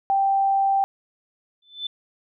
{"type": "tone", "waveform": "sine", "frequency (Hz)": 784, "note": "G5", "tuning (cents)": 0, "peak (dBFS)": -17, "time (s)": [0.1, 0.84], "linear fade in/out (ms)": 0}
{"type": "tone with exponential growth", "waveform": "sine", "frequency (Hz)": 3520, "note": "A7", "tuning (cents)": 0, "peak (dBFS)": -23, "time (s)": [1.62, 1.87], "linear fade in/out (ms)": 5, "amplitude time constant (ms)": 54}
{"effects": []}